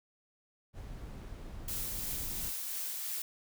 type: noise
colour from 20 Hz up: brown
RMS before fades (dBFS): -44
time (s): 0.73-2.53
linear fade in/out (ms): 50
type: noise with tremolo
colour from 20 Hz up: blue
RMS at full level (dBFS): -37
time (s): 1.68-3.22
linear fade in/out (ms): 2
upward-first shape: triangle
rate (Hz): 2.9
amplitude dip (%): 25
effects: none